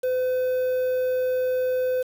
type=tone with quantisation; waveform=triangle; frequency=508 Hz; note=B4; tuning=49 cents sharp; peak=-19 dBFS; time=0.03-2.03 s; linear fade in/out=10 ms; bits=7; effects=none